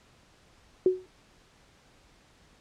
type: tone with exponential decay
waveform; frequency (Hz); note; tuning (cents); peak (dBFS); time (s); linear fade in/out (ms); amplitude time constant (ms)
sine; 370; F#4; 0; -15; 0.86-1.06; 2; 43
effects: pink hiss -60 dBFS RMS until 2.6 s + low-pass 7000 Hz 12 dB/octave